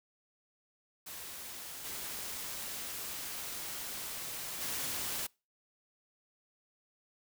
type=noise with level steps; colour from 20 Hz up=white; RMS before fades=-45 / -41 / -37 dBFS; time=1.06-5.27 s; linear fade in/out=10 ms; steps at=1.84 / 4.6 s; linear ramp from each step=20 ms; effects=noise-tail reverb RT60 0.3 s tail -26 dB re dry